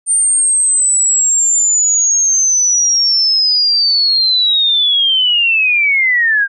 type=linear sweep; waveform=sine; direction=down; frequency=8930 to 1580 Hz; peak=-9 dBFS; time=0.06-6.48 s; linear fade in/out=50 ms; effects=none